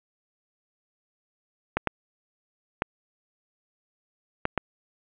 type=clicks; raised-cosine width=0.5 ms; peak=-8 dBFS; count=5; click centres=1.77 / 1.873 / 2.821 / 4.454 / 4.577 s; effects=resampled to 8000 Hz + 8-bit